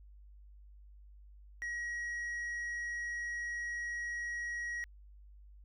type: tone with tanh clipping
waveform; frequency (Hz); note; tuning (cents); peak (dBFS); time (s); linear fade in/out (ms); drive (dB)
sine; 1903; A#6; +35; -37; 1.62-4.84; 0; 4
effects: added 50 Hz sine -53 dBFS peak until 5.64 s